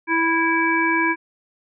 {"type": "harmonic tone", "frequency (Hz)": 329.1, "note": "E4", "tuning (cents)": -3, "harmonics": [1, 3, 5, 7], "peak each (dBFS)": [-22, -22, -22, -22], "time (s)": [0.07, 1.16], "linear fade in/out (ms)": 50, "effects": []}